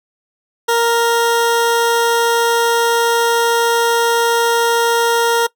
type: tone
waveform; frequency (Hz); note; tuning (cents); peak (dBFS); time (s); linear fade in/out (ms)
20% pulse; 466.4; A#4; +1; -7; 0.68-5.47; 10
effects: noise-tail reverb RT60 0.1 s tail -21 dB re dry